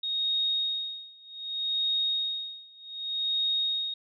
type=tone with tremolo; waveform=sine; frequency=3734 Hz; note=A#7; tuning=2 cents sharp; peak=-24 dBFS; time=0.03-3.94 s; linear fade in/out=5 ms; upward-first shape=sine; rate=0.65 Hz; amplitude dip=95%; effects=none